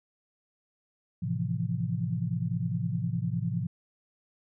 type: chord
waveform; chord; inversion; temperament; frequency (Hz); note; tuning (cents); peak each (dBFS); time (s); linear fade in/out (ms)
sine; F major seventh; first; equal; 110 / 130.81 / 164.81 / 174.61; A2 / C3 / E3 / F3; 0 / 0 / 0 / 0; -33; 1.22-3.67; 10
effects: none